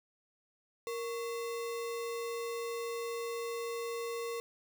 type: tone with sample-and-hold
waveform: sine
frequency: 466.2 Hz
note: A#4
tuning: in tune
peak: -35 dBFS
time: 0.87-4.4 s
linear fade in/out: 0 ms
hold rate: 1575 Hz
effects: none